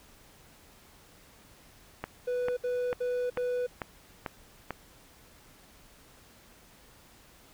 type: click train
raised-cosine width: 0.5 ms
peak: -18 dBFS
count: 7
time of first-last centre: 2.04-4.707 s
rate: 2.25 Hz
type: tone bursts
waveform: triangle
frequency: 493.9 Hz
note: B4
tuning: in tune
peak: -26 dBFS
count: 4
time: 2.27-3.668 s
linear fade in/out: 10 ms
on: 300 ms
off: 66 ms
effects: pink hiss -57 dBFS RMS until 7.53 s